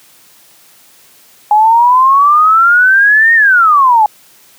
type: exponential two-way sweep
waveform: sine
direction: up then down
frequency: 830.6 to 1864.7 to 830.6 Hz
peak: -4 dBFS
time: 1.51-4.06 s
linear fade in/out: 2 ms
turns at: 3.34 s
effects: white hiss -44 dBFS RMS until 4.58 s + high-pass 100 Hz 12 dB/octave